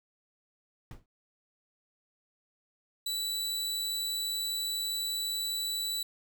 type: noise with exponential decay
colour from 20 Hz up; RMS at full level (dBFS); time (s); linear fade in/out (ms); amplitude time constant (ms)
brown; -37; 0.91-1.06; 2; 32
type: tone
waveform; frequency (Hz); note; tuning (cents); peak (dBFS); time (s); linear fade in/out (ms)
sawtooth; 3951; B7; 0; -28; 3.06-6.03; 5
effects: none